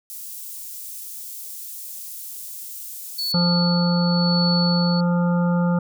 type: high-pass noise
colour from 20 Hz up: white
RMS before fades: -35 dBFS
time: 0.1-3.32 s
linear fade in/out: 0 ms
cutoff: 7900 Hz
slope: 12 dB/octave
type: tone with tremolo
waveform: sine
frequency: 4429 Hz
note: C#8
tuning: 2 cents flat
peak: -21 dBFS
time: 3.18-5.01 s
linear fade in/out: 10 ms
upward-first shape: sine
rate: 0.96 Hz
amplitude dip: 50%
type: harmonic tone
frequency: 174.61 Hz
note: F3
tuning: in tune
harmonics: 1 / 3 / 5 / 7 / 8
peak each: -17 / -27 / -31 / -34 / -35 dBFS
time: 3.34-5.79 s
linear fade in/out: 5 ms
effects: none